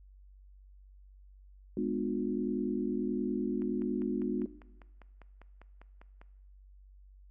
sine chord, G# diminished seventh, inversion none, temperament just, 207.7 / 249.2 / 299 / 358.8 Hz, G#3 / B3 / D4 / F4, 0 / +16 / +31 / +47 cents, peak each -35 dBFS, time 1.77-4.46 s, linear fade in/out 2 ms
click train, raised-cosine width 0.5 ms, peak -38 dBFS, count 14, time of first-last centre 3.62-6.215 s, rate 5.01 Hz
effects noise-tail reverb RT60 1.0 s tail -18 dB re dry + added 48 Hz sine -53 dBFS peak until 7.3 s

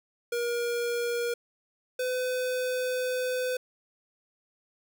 square tone pair in turn, 475.5 / 505.3 Hz, A#4 / B4, +34 / +40 cents, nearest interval minor second, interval 106 cents, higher second, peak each -28 dBFS, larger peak neither, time 0.32-1.34 / 1.99-3.57 s, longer second, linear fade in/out 5 ms, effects none

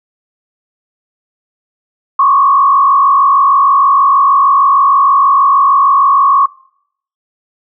sine tone with frequency modulation, 1108 Hz, C#6, 1 cent flat, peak -5 dBFS, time 2.19-6.46 s, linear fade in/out 5 ms, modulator 46.4 Hz, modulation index 1.1, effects noise-tail reverb RT60 0.7 s tail -25 dB re dry

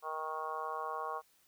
harmonic tone, 157 Hz, D#3, 16 cents sharp, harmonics 3 / 4 / 5 / 6 / 7 / 8 / 9, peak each -45 / -46 / -43 / -46 / -39 / -50 / -50 dBFS, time 0.02-1.22 s, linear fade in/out 50 ms, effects white hiss -69 dBFS RMS until 1.47 s

